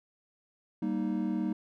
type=chord; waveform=triangle; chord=Eb major; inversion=first; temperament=just; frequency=194.45 / 233.3 / 311.1 Hz; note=G3 / Bb3 / Eb4; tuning=-14 / +2 / 0 cents; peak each=-31 dBFS; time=0.82-1.53 s; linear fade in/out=5 ms; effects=none